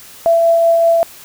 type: tone with tremolo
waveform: sine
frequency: 669 Hz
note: E5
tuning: 25 cents sharp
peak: -7 dBFS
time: 0.26-1.03 s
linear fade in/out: 0 ms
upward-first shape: triangle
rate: 5.2 Hz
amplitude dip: 25%
effects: white hiss -38 dBFS RMS until 1.24 s